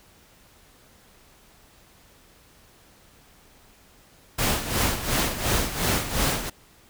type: noise with tremolo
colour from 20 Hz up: pink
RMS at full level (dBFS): -22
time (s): 4.38-6.5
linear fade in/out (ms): 10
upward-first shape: sine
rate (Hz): 2.8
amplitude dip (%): 70
effects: pink hiss -55 dBFS RMS until 6.89 s